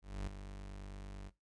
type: tone with ADSR envelope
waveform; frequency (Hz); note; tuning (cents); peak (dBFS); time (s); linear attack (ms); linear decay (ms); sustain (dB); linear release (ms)
40% pulse; 49; G1; 0; -35; 0.02-1.31; 250; 9; -9; 40
effects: noise-tail reverb RT60 0.2 s tail -18 dB re dry + resampled to 22050 Hz